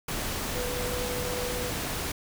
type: tone in noise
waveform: sine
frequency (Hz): 493.9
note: B4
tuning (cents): 0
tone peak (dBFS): -33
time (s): 0.55-1.7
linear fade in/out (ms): 5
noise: pink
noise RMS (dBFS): -32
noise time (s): 0.08-2.12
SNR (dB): -4
effects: none